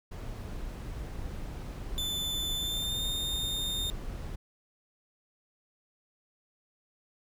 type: noise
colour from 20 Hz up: brown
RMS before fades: -38 dBFS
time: 0.11-4.36 s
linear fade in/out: 10 ms
type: tone with pitch glide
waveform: 40% pulse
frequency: 3520 to 3646 Hz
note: A7 to A#7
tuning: 0 to -39 cents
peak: -30 dBFS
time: 1.98-3.9 s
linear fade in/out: 0 ms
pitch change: +61 cents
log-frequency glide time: 2.56-3.06 s
effects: none

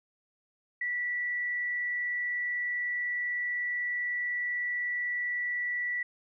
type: tone with frequency modulation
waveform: sine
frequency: 1956 Hz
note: B6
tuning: 17 cents flat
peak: -29 dBFS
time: 0.81-6.03 s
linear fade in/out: 5 ms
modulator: 90.4 Hz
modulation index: 0.27
effects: none

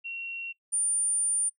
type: tone pair in turn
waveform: sine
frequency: 2736 / 9203 Hz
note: F7 / D9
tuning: -36 / -36 cents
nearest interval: octave + major sixth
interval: 2100 cents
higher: second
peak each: -33 / -24 dBFS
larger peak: second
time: 0.04-0.53 / 0.72-1.5 s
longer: second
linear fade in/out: 20 ms
effects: noise-tail reverb RT60 0.1 s tail -20 dB re dry

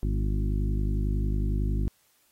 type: harmonic tone with a mistuned harmonic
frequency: 51 Hz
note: G#1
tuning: 31 cents flat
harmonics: 1 / 2 / 3 / 4 / 5 / 6 / 7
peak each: -25 / -31 / -35 / -37 / -39 / -41 / -42 dBFS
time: 0.03-1.88 s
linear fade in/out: 0 ms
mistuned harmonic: 5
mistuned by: -26 cents
effects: white hiss -66 dBFS RMS until 2.31 s + AAC 48 kbps

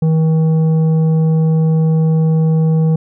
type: tone with tanh clipping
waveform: triangle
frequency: 159.7 Hz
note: D#3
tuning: 45 cents sharp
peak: -11 dBFS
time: 0.02-2.96 s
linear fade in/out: 5 ms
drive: 12 dB
effects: none

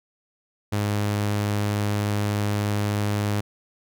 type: tone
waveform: sawtooth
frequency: 103.4 Hz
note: G#2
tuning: 7 cents flat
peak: -18 dBFS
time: 0.72-3.41 s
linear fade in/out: 10 ms
effects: none

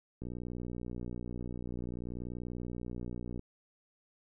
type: click train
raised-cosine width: 3 ms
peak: -28 dBFS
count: 193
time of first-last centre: 0.22-3.394 s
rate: 60.5 Hz
effects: none

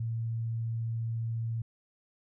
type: tone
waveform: sine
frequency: 114.3 Hz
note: A#2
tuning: 34 cents flat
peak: -30 dBFS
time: 0-1.62 s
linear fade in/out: 5 ms
effects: none

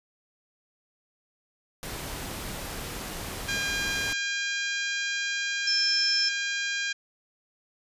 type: noise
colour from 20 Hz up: pink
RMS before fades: -36 dBFS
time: 1.83-4.13 s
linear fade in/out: 0 ms
type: harmonic tone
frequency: 806 Hz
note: G5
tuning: 48 cents sharp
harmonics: 2 / 3 / 4 / 5 / 6 / 7 / 8 / 9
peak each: -30 / -34 / -36 / -38 / -40 / -41 / -42 / -43 dBFS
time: 3.48-6.93 s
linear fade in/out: 10 ms
type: tone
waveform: sine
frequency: 5274 Hz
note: E8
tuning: in tune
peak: -23 dBFS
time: 5.67-6.29 s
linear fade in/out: 5 ms
effects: resampled to 32000 Hz

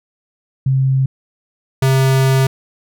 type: tone pair in turn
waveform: sine / square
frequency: 133.2 / 133.2 Hz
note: C3 / C3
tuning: +31 / +31 cents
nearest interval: unison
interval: 0 cents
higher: neither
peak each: -11 dBFS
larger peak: neither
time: 0.66-1.06 / 1.82-2.47 s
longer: second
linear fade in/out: 5 ms
effects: none

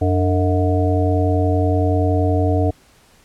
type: harmonic tone with a mistuned harmonic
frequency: 90.6 Hz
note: F#2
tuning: 36 cents flat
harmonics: 1 / 3 / 5 / 7 / 8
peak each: -16 / -21 / -23 / -24 / -25 dBFS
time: 0.01-2.71 s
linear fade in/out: 10 ms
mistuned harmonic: 3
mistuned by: +130 cents
effects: pink hiss -52 dBFS RMS until 3.24 s + low-pass 12000 Hz 12 dB/octave

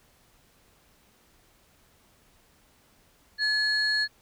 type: tone pair together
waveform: sine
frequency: 1710 / 4312 Hz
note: A6 / C#8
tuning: -50 / -49 cents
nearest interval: octave + major third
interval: 1601 cents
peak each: -24 / -25 dBFS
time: 3.38-4.08 s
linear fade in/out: 50 ms
effects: tanh soft clip ceiling -17 dBFS + pink hiss -62 dBFS RMS until 4.21 s

